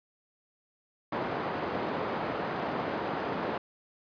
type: band-pass noise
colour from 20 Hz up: white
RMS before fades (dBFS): -33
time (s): 1.12-3.58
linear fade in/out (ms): 5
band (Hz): 150 to 910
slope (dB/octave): 12
effects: resampled to 11025 Hz